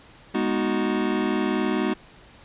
square chord, G# minor seventh, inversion none, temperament equal, 207.7 / 246.9 / 311.1 / 370 Hz, G#3 / B3 / D#4 / F#4, 0 / 0 / 0 / 0 cents, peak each -28 dBFS, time 0.34-1.94 s, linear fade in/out 10 ms, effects pink hiss -50 dBFS RMS until 2.44 s + resampled to 8000 Hz

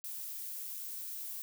violet noise, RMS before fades -42 dBFS, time 0.04-1.42 s, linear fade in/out 0 ms, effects none

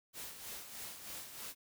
white noise with tremolo, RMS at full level -45 dBFS, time 0.13-1.55 s, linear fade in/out 50 ms, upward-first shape sine, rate 3.2 Hz, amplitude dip 55%, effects none

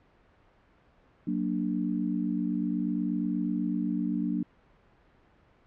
sine chord, Gb augmented, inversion none, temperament equal, 185 / 233.1 / 293.7 Hz, Gb3 / Bb3 / D4, 0 / 0 / 0 cents, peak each -31 dBFS, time 1.27-4.43 s, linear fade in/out 5 ms, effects pink hiss -62 dBFS RMS until 5.66 s + low-pass 2000 Hz 12 dB/octave

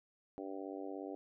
harmonic tone, 97 Hz, G2, 18 cents flat, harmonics 3 / 4 / 5 / 6 / 7 / 8, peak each -45 / -47 / -49 / -51 / -52 / -53 dBFS, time 0.38-1.15 s, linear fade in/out 0 ms, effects none

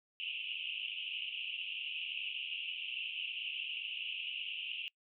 white band-pass noise, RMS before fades -41 dBFS, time 0.2-4.88 s, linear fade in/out 0 ms, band 2600 to 3000 Hz, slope 96 dB/octave, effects noise-tail reverb RT60 0.1 s tail -24 dB re dry

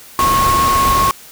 sine tone in noise, 1092 Hz, C#6, 26 cents flat, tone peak -11 dBFS, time 0.19-1.11 s, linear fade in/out 0 ms, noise pink, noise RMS -19 dBFS, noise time 0.19-1.11 s, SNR +5 dB, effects white hiss -39 dBFS RMS until 1.31 s

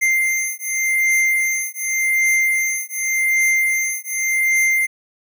square beating tone pair, 2093 / 2093.87 Hz, C7 / C7, 0 / +1 cents, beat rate 0.87 Hz, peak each -20 dBFS, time 0.01-4.87 s, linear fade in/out 20 ms, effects none

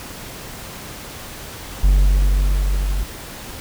triangle tone with level ramp, 47.77 Hz, G1, 44 cents flat, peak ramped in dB -7 to -16 dBFS, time 1.83-3.04 s, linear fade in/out 10 ms, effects pink hiss -34 dBFS RMS until 3.6 s

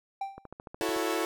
triangle tone with exponential decay, 784 Hz, G5, in tune, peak -26 dBFS, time 0.21-0.47 s, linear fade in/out 5 ms, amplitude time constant 55 ms
click train, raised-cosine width 1 ms, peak -28 dBFS, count 9, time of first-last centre 0.38-0.964 s, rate 13.7 Hz
sawtooth chord, F# minor seventh, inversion third, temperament equal with one note detuned, 329.6 / 366.8 / 440 / 554.4 Hz, E4 / F#4 / A4 / C#5, 0 / -15 / 0 / 0 cents, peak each -28 / -30 / -29 / -33 dBFS, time 0.81-1.25 s, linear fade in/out 0 ms
effects none

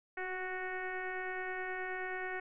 sine tone with frequency modulation, 1108.7 Hz, C#6, in tune, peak -36 dBFS, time 0.17-2.4 s, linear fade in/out 5 ms, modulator 368 Hz, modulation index 2.8, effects none

